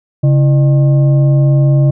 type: tone with frequency modulation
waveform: sine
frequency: 138.8 Hz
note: C#3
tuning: 3 cents sharp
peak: -6 dBFS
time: 0.23-1.91 s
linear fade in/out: 10 ms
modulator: 468 Hz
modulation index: 0.37
effects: none